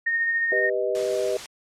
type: tone with tremolo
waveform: sine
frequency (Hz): 1844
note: A#6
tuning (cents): -19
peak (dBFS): -19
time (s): 0.06-0.7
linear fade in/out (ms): 10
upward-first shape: sine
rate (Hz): 14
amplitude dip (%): 30
type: chord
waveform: sine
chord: G augmented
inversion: none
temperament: equal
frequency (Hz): 392 / 493.9 / 622.3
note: G4 / B4 / D#5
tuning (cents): 0 / 0 / 0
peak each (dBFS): -26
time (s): 0.52-1.37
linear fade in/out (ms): 2
type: noise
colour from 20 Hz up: white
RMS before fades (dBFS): -36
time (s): 0.95-1.46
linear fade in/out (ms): 0
effects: low-pass 7000 Hz 12 dB/octave + MP3 64 kbps